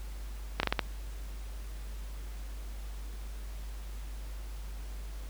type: slowing click train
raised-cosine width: 0.3 ms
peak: -10 dBFS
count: 5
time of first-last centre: 0.6-0.792 s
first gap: 32 ms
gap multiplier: 1.28
effects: added 50 Hz sine -38 dBFS peak until 5.29 s + pink hiss -53 dBFS RMS until 5.29 s